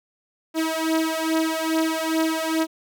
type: beating tone pair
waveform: sawtooth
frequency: 319.8 / 322.2 Hz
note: D#4 / E4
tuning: +48 / -39 cents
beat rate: 2.4 Hz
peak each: -20 dBFS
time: 0.54-2.67 s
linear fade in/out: 50 ms
effects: none